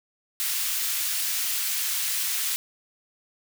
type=high-pass noise; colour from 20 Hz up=white; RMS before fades=-27 dBFS; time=0.4-2.56 s; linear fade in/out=0 ms; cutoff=1800 Hz; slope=12 dB/octave; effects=none